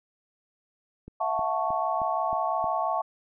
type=click train; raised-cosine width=3 ms; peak=-29 dBFS; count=6; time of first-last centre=1.08-2.643 s; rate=3.2 Hz
type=chord; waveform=sine; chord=F# minor seventh; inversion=third; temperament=equal with one note detuned; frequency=659.3 / 725.2 / 880 / 1108.7 Hz; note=E5 / F#5 / A5 / C#6; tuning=0 / -35 / 0 / 0 cents; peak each=-30 dBFS; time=1.2-3.02 s; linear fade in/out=10 ms
effects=none